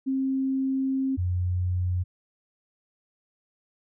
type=tone pair in turn; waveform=sine; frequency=266.4 / 90.12 Hz; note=C4 / F#2; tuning=+31 / -45 cents; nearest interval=octave + perfect fifth; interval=1876 cents; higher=first; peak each=-23 dBFS; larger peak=neither; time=0.06-1.17 / 1.17-2.04 s; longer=first; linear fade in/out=20 ms; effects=none